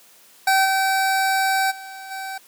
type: tone with level steps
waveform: 25% pulse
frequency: 770 Hz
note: G5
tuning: 31 cents flat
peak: -11 / -14 / -31 / -25 dBFS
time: 0.47-2.38 s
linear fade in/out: 5 ms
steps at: 0.64 / 1.7 / 2.1 s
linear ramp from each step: 20 ms
effects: white hiss -51 dBFS RMS until 2.47 s + high-pass 200 Hz 12 dB/octave